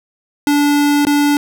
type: tone with dropouts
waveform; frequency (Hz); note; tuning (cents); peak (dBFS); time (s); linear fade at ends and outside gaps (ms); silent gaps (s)
square; 290; D4; -22; -11; 0.47-1.37; 1; 1.051-1.069
effects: none